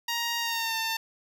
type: tone with pitch glide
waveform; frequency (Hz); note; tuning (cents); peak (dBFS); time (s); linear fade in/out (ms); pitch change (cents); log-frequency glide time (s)
10% pulse; 938 to 898.8; A#5 to A5; +11 to +37; -19; 0.08-0.97; 5; -74; 0.39-0.77
effects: none